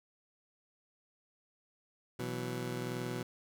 20% pulse chord, B suspended fourth, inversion none, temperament just, 123.47 / 164.63 / 185.21 Hz, B2 / E3 / F#3, 0 / -2 / +2 cents, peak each -34 / -38 / -39 dBFS, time 2.19-3.23 s, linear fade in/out 5 ms, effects none

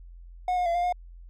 triangle tone with pitch steps, 727 / 717 / 682 / 703 / 716 Hz, F#5 / F5 / F5 / F5 / F5, -31 / +45 / -41 / +11 / +43 cents, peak -21 dBFS, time 0.48-0.925 s, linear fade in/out 2 ms, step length 89 ms, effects added 43 Hz sine -43 dBFS peak until 1.29 s

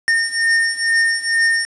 square beating tone pair, 1827 / 1829.2 Hz, A#6 / A#6, -35 / -33 cents, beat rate 2.2 Hz, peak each -17 / -20 dBFS, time 0.08-1.65 s, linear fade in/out 0 ms, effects resampled to 24000 Hz + 7-bit

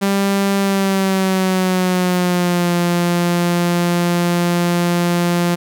sawtooth tone with pitch glide, 197.5 to 173.93 Hz, G3 to F3, +13 to -7 cents, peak -10 dBFS, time 0.01-5.56 s, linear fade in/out 20 ms, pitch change -220 cents, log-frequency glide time 0.58-2.73 s, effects none

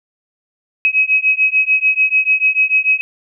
sine beating tone pair, 2544 / 2550.8 Hz, D#7 / D#7, +38 / +42 cents, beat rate 6.8 Hz, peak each -14 dBFS, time 0.85-3.01 s, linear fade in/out 0 ms, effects none

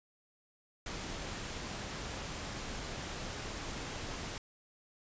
pink noise, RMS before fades -41 dBFS, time 0.86-4.38 s, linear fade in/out 2 ms, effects resampled to 16000 Hz

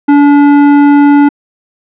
sine tone with tanh clipping, 287.4 Hz, D4, 37 cents flat, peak -4 dBFS, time 0.08-1.29 s, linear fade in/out 10 ms, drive 16 dB, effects low-pass 2000 Hz 12 dB/octave

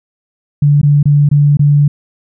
sine tone with dropouts, 145.2 Hz, D3, 19 cents flat, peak -5 dBFS, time 0.62-1.88 s, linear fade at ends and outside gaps 5 ms, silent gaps 0.815-0.83 / 1.029-1.055 / 1.29-1.313 / 1.571-1.593 s, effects none

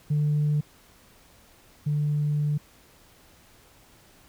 sine tone pair in turn, 148.9 / 148.15 Hz, D3 / D3, +24 / +15 cents, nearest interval unison, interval 9 cents, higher first, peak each -19 / -21 dBFS, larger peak first, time 0.1-0.61 / 1.86-2.58 s, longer second, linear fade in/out 10 ms, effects tanh soft clip ceiling -18 dBFS + pink hiss -56 dBFS RMS until 4.28 s

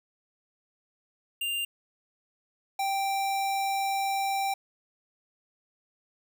square tone pair in turn, 2794 / 784 Hz, F7 / G5, 0 / 0 cents, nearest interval octave + minor seventh, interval 2200 cents, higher first, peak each -29 / -27 dBFS, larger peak second, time 1.41-1.65 / 2.79-4.54 s, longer second, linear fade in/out 5 ms, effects 10-bit

